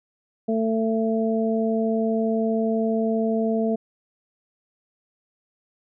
harmonic tone, 223.1 Hz, A3, 24 cents sharp, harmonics 1 / 2 / 3, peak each -22 / -25 / -27 dBFS, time 0.48-3.76 s, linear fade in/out 10 ms, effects none

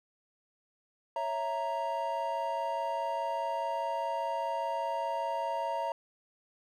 triangle chord, A# diminished, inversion first, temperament equal, 554.4 / 659.3 / 932.3 Hz, C#5 / E5 / A#5, 0 / 0 / 0 cents, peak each -36 / -34 / -31 dBFS, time 1.16-5.92 s, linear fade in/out 2 ms, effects none

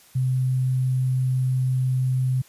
sine tone with sample-and-hold, 129 Hz, C3, 24 cents flat, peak -19 dBFS, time 0.15-2.42 s, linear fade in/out 10 ms, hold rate 11025 Hz, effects white hiss -53 dBFS RMS until 2.48 s + resampled to 32000 Hz

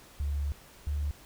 sine tone pair in turn, 71.7 / 73.04 Hz, D2 / D2, -41 / -9 cents, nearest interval unison, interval 32 cents, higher second, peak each -28 dBFS, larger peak neither, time 0.2-0.52 / 0.87-1.11 s, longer first, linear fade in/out 0 ms, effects pink hiss -54 dBFS RMS until 1.25 s

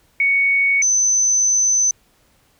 sine tone pair in turn, 2227 / 6102 Hz, C#7 / G8, +7 / -48 cents, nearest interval octave + perfect fourth, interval 1745 cents, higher second, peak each -13 dBFS, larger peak neither, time 0.2-0.82 / 0.82-1.91 s, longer second, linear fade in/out 2 ms, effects pink hiss -58 dBFS RMS until 2.59 s

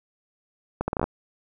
accelerating click train, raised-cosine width 1 ms, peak -11 dBFS, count 8, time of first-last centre 0.81-1.041 s, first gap 70 ms, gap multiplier 0.73, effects none

